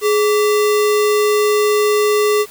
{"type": "tone with sample-and-hold", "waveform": "sine", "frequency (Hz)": 420, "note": "G#4", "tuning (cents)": 19, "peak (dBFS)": -11, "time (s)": [0.01, 2.46], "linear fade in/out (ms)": 50, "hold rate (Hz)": 1575, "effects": ["white hiss -40 dBFS RMS until 2.5 s"]}